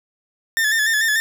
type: tone with vibrato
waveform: 40% pulse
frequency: 1760 Hz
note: A6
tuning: in tune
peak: -15 dBFS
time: 0.57-1.2 s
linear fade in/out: 0 ms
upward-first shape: square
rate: 6.8 Hz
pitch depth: 46 cents each way
effects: none